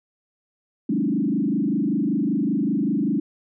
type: tone with frequency modulation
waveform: sine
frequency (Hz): 247.6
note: B3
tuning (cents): +5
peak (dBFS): -19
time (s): 0.89-3.2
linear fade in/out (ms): 5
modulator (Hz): 25.2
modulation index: 2.6
effects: none